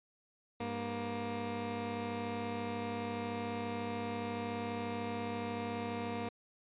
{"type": "tone pair together", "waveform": "15% pulse", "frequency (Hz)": [100.8, 235.8], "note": ["G2", "A#3"], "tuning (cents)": [49, 20], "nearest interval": "octave + minor third", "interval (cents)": 1471, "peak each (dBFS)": [-36, -31], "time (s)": [0.6, 6.29], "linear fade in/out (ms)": 5, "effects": ["resampled to 8000 Hz"]}